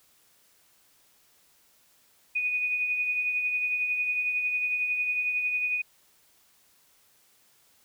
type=tone with tremolo; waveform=sine; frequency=2478 Hz; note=D#7; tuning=8 cents flat; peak=-23 dBFS; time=2.35-5.82 s; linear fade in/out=10 ms; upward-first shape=triangle; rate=11 Hz; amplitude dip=45%; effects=white hiss -63 dBFS RMS until 7.84 s